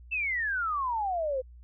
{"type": "exponential sweep", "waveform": "sine", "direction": "down", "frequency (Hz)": [2700, 500], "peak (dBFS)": -27, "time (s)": [0.11, 1.42], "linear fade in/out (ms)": 20, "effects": ["added 60 Hz sine -47 dBFS peak until 1.63 s"]}